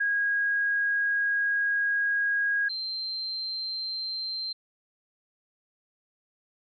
sine tone pair in turn, 1641 / 4135 Hz, G#6 / C8, -21 / -21 cents, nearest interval octave + major third, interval 1600 cents, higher second, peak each -23 / -30 dBFS, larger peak first, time 0-2.69 / 2.69-4.53 s, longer first, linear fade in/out 10 ms, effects none

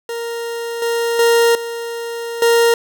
40% pulse tone with level steps, 466.2 Hz, A#4, in tune, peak -21 / -15 / -9 / -22 / -9 dBFS, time 0.09-2.74 s, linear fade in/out 2 ms, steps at 0.82 / 1.19 / 1.55 / 2.42 s, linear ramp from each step 2 ms, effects none

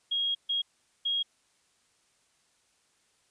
sine tone bursts at uneven times, 3276 Hz, G#7, 24 cents flat, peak -26 dBFS, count 3, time 0.11-0.35 / 0.49-0.62 / 1.05-1.23 s, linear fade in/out 10 ms, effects white hiss -69 dBFS RMS until 3.3 s + resampled to 22050 Hz

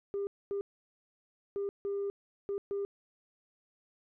sine tone bursts at uneven times, 400 Hz, G4, 35 cents sharp, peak -30 dBFS, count 6, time 0.14-0.27 / 0.51-0.61 / 1.56-1.69 / 1.85-2.1 / 2.49-2.58 / 2.71-2.85 s, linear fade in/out 0 ms, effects tanh soft clip ceiling -29 dBFS

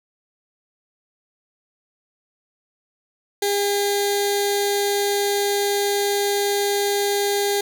15% pulse tone with notch filter, 404.6 Hz, G#4, 45 cents flat, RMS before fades -21 dBFS, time 3.42-7.61 s, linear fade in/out 5 ms, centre 1200 Hz, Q 0.7, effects none

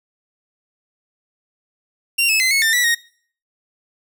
sawtooth tone with pitch steps, 2763 / 2597 / 2056 / 2194 / 1799 / 1953 / 1868 Hz, F7 / E7 / C7 / C#7 / A6 / B6 / A#6, -19 / -26 / -31 / -18 / +38 / -20 / +3 cents, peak -11 dBFS, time 2.18-2.95 s, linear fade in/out 10 ms, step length 110 ms, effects noise-tail reverb RT60 0.5 s tail -21 dB re dry

